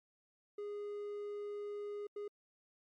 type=tone bursts at uneven times; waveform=triangle; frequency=412.1 Hz; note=G#4; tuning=13 cents flat; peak=-38 dBFS; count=2; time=0.58-2.07 / 2.16-2.28 s; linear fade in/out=5 ms; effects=MP3 48 kbps